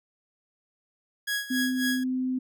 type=tone with tremolo; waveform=sawtooth; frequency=1661 Hz; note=G#6; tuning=in tune; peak=-22 dBFS; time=1.27-2.04 s; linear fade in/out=10 ms; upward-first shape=sine; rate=3.7 Hz; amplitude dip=80%
type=tone; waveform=sine; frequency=256.6 Hz; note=C4; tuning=34 cents flat; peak=-25 dBFS; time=1.5-2.39 s; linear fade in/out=10 ms
effects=none